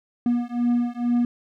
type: beating tone pair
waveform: triangle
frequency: 239.6 / 241.8 Hz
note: A#3 / B3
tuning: +48 / -36 cents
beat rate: 2.2 Hz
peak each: -21 dBFS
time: 0.26-1.25 s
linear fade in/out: 2 ms
effects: none